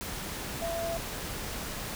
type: tone in noise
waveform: sine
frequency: 670 Hz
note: E5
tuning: 28 cents sharp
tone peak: -31 dBFS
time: 0.62-0.97 s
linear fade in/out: 0 ms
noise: pink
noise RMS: -37 dBFS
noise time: 0.01-1.95 s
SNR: +3 dB
effects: none